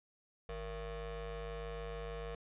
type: ring-modulated tone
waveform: 35% pulse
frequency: 208.2 Hz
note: G#3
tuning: 5 cents sharp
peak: -36 dBFS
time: 0.49-2.35 s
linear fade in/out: 2 ms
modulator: 259 Hz
effects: resampled to 8000 Hz